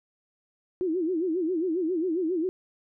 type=tone with vibrato; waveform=sine; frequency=343.3 Hz; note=F4; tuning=30 cents flat; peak=-24 dBFS; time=0.81-2.49 s; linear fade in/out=0 ms; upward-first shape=sine; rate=7.4 Hz; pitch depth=170 cents each way; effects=none